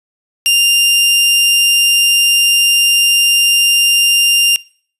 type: tone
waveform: sawtooth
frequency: 2794 Hz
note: F7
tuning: in tune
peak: -5 dBFS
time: 0.46-4.56 s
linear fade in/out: 0 ms
effects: noise-tail reverb RT60 0.5 s tail -23 dB re dry + resampled to 32000 Hz